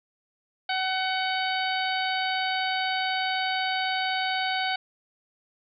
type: harmonic tone with a mistuned harmonic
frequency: 754 Hz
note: F#5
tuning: 32 cents sharp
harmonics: 1 / 2 / 3 / 4 / 5 / 6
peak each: -28 / -31 / -33 / -34 / -35 / -36 dBFS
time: 0.69-4.76 s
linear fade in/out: 5 ms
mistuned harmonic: 3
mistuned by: -21 cents
effects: none